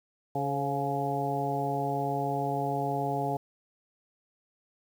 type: harmonic tone with a mistuned harmonic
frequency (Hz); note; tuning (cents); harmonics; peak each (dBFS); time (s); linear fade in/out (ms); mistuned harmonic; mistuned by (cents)
140.5; C#3; +24; 1 / 2 / 3 / 4 / 5 / 6; -34 / -36 / -35 / -38 / -32 / -34; 0.35-3.37; 5; 4; -61
effects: 9-bit